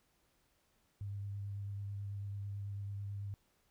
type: tone with vibrato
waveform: sine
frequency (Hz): 100.4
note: G2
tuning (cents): +42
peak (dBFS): -39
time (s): 1.01-3.34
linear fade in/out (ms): 0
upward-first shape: triangle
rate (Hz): 9.1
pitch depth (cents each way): 19
effects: pink hiss -75 dBFS RMS until 3.7 s